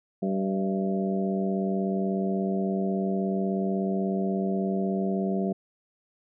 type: harmonic tone with a mistuned harmonic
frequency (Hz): 96.4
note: G2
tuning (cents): -28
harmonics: 2 / 3 / 4 / 5 / 6 / 7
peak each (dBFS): -26 / -37 / -31 / -38 / -39 / -34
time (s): 0.22-5.53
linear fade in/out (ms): 10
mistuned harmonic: 6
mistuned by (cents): +50
effects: none